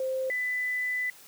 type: tone pair in turn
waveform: sine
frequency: 523.3 / 1996.9 Hz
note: C5 / B6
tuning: 0 / +19 cents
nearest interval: octave + major seventh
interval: 2319 cents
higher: second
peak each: -27 dBFS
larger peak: neither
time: 0-0.3 / 0.3-1.1 s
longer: second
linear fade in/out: 2 ms
effects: white hiss -52 dBFS RMS until 1.27 s + high-pass 80 Hz 12 dB/octave